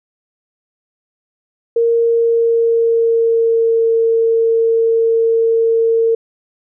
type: tone with pitch glide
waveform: sine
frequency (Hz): 464.2 to 455.4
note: A#4 to A#4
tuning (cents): -7 to -40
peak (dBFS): -10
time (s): 1.76-6.15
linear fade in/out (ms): 5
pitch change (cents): -33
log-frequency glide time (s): 1.92-3.88
effects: none